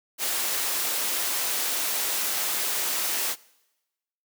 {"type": "high-pass noise", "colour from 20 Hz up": "white", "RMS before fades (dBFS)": -27, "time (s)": [0.18, 3.36], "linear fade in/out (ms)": 50, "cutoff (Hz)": 330, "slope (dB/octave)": 12, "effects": ["noise-tail reverb RT60 1.0 s tail -23 dB re dry"]}